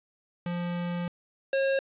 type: tone pair in turn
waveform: square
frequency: 174.6 / 541.7 Hz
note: F3 / C#5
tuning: 0 / -40 cents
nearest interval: octave + minor sixth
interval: 1960 cents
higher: second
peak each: -30 / -24 dBFS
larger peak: second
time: 0.46-1.08 / 1.53-1.79 s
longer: first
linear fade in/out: 2 ms
effects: resampled to 8000 Hz + 9-bit